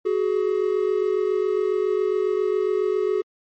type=tone pair together; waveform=triangle; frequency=374.4 / 421.7 Hz; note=F#4 / G#4; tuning=+20 / +26 cents; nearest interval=major second; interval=206 cents; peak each=-20 dBFS; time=0.05-3.22 s; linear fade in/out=10 ms; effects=MP3 32 kbps